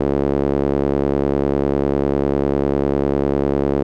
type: tone with band-pass filter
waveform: sawtooth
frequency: 70 Hz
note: C#2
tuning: 18 cents sharp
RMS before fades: -18 dBFS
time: 0-3.83 s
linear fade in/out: 5 ms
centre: 400 Hz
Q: 1.8
effects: none